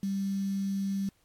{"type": "tone with quantisation", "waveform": "sine", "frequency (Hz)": 196, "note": "G3", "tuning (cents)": 0, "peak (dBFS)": -28, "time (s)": [0.03, 1.09], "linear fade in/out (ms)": 2, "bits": 8, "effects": ["pink hiss -69 dBFS RMS until 1.24 s", "AAC 64 kbps"]}